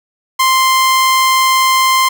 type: tone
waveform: sawtooth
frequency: 1046.5 Hz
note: C6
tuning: in tune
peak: -5 dBFS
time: 0.39-2.09 s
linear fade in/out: 10 ms
effects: none